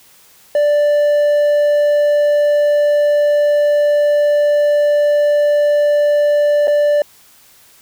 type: tone with dropouts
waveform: triangle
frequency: 587.3 Hz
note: D5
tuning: in tune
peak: -8 dBFS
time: 0.55-7.02 s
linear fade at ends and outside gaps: 2 ms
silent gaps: 6.673-6.679 s
effects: white hiss -47 dBFS RMS until 7.81 s